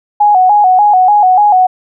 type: tone with vibrato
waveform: sine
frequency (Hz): 784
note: G5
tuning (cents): 0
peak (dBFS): -4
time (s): 0.2-1.67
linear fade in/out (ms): 10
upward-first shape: square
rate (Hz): 3.4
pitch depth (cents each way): 100
effects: none